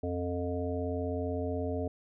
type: harmonic tone with a mistuned harmonic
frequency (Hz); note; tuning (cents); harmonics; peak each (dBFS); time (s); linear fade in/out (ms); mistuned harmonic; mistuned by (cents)
88.4; F2; +22; 1 / 3 / 5 / 7 / 8; -35 / -36 / -36 / -38 / -44; 0.03-1.88; 5; 8; +26
effects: none